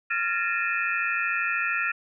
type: tone cluster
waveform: sine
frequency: 1382 / 1711 / 1824 / 2435 / 2619 Hz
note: F6 / A6 / A#6 / D#7 / E7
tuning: -19 / -49 / -38 / -38 / -12 cents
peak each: -28 / -33 / -30 / -30 / -32 dBFS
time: 0.1-1.92 s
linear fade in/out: 10 ms
effects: none